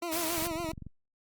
20% pulse tone with vibrato, 331.4 Hz, E4, 9 cents sharp, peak -28 dBFS, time 0.02-0.72 s, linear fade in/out 5 ms, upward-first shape sine, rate 7.2 Hz, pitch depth 86 cents each way
white noise, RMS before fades -34 dBFS, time 0.11-0.48 s, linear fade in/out 20 ms
click train, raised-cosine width 5 ms, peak -30 dBFS, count 12, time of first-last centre 0.38-0.867 s, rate 22.6 Hz
effects Opus 48 kbps

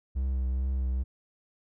triangle tone with vibrato, 64.9 Hz, C2, 13 cents flat, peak -24 dBFS, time 0.15-1.04 s, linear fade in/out 20 ms, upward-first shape triangle, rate 2.3 Hz, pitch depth 35 cents each way, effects none

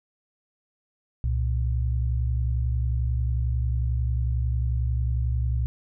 sine tone pair together, 65.41 / 116.55 Hz, C2 / A#2, 0 / 0 cents, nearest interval minor seventh, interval 1000 cents, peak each -23 / -27 dBFS, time 1.24-5.66 s, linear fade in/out 0 ms, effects none

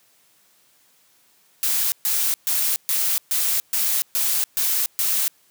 blue noise bursts, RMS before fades -21 dBFS, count 9, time 1.63-5.28 s, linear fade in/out 0 ms, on 290 ms, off 130 ms, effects white hiss -59 dBFS RMS until 5.5 s + high-pass 100 Hz 12 dB/octave

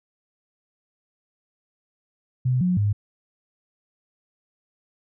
sine tone with pitch steps, 127 / 180.5 / 102.9 Hz, B2 / F#3 / G#2, +49 / -43 / -16 cents, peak -18 dBFS, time 2.45-2.93 s, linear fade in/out 10 ms, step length 160 ms, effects none

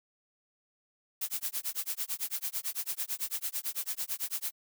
blue noise with tremolo, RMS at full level -32 dBFS, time 1.21-4.52 s, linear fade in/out 5 ms, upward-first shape sine, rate 9 Hz, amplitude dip 100%, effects none

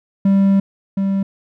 triangle tone pair in turn, 196 / 195.28 Hz, G3 / G3, 0 / -6 cents, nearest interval unison, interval 6 cents, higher first, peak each -8 / -13 dBFS, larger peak first, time 0.25-0.6 / 0.97-1.23 s, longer first, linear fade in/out 5 ms, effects none

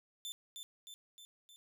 sawtooth tone with echo, 3540 Hz, A7, 10 cents sharp, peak -38 dBFS, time 0.25-0.32 s, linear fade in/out 0 ms, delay 310 ms, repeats 4, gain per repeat -4 dB, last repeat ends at 1.56 s, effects none

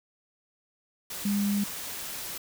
sine tone in noise, 202.9 Hz, G#3, 40 cents flat, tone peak -24 dBFS, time 1.25-1.64 s, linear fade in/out 5 ms, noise white, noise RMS -37 dBFS, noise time 1.1-2.38 s, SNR +10 dB, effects none

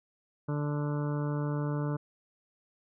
harmonic tone, 146.83 Hz, D3, in tune, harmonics 1 / 2 / 3 / 4 / 6 / 7 / 8 / 9 / 10, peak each -30 / -36 / -40 / -42 / -46 / -47 / -48 / -49 / -50 dBFS, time 0.48-1.97 s, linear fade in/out 10 ms, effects none

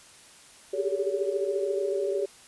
sine tone cluster, 385.6 / 400.1 / 414.2 / 440.9 / 566 Hz, G4 / G4 / G#4 / A4 / C#5, -28 / +35 / -5 / +4 / +36 cents, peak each -32 / -29 / -34 / -37 / -31 dBFS, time 0.73-2.26 s, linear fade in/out 10 ms, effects white hiss -52 dBFS RMS until 2.47 s + resampled to 24000 Hz

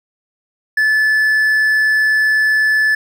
triangle tone, 1736 Hz, A6, 24 cents flat, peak -9 dBFS, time 0.77-2.95 s, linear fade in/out 5 ms, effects none

